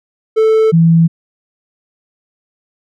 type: tone pair in turn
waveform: triangle / sine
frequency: 440 / 165.48 Hz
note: A4 / E3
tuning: 0 / +7 cents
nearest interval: octave + perfect fourth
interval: 1693 cents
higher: first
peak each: -5 dBFS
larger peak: neither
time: 0.36-0.72 / 0.72-1.08 s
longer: neither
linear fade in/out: 20 ms
effects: none